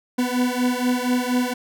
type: beating tone pair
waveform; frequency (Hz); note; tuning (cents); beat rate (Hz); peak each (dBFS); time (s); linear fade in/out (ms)
40% pulse; 246.9 / 251.1; B3 / B3; 0 / +29; 4.2; -21 / -22; 0.18-1.54; 10
effects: none